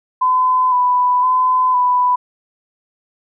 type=tone with vibrato; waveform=sine; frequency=1004 Hz; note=B5; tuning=28 cents sharp; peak=-11 dBFS; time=0.21-2.16 s; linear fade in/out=10 ms; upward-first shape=square; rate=0.98 Hz; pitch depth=20 cents each way; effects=none